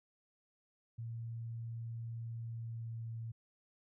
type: tone with pitch glide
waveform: sine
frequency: 115.3 to 114.04 Hz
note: A#2 to A#2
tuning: -19 to -38 cents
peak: -40 dBFS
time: 0.98-3.32 s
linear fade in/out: 10 ms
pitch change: -19 cents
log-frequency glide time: 2.38-3.15 s
effects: none